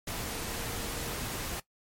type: tone in noise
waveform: sine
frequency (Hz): 466.2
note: A#4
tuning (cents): 0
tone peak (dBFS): -46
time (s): 0.26-1.17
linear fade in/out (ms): 5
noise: pink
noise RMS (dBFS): -36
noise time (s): 0.07-1.6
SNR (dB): -13
effects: noise-tail reverb RT60 0.1 s tail -18 dB re dry + MP3 64 kbps